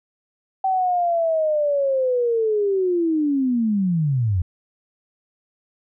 sine linear sweep, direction down, 770 to 83.5 Hz, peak -17 dBFS, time 0.64-4.42 s, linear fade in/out 5 ms, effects none

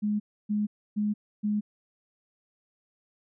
sine tone bursts, 209.2 Hz, G#3, 13 cents sharp, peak -24 dBFS, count 4, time 0.02-1.61 s, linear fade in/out 20 ms, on 180 ms, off 290 ms, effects none

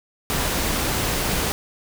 pink noise, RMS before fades -23 dBFS, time 0.3-1.52 s, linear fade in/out 0 ms, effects none

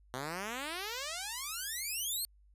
5% pulse exponential sweep, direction up, 123.47 to 4435 Hz, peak -26 dBFS, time 0.14-2.25 s, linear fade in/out 0 ms, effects added 50 Hz sine -60 dBFS peak until 2.54 s + resampled to 32000 Hz

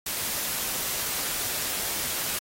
white noise with amplitude modulation, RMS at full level -28 dBFS, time 0.06-2.39 s, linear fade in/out 5 ms, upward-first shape sine, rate 279 Hz, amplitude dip 35%, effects AAC 48 kbps

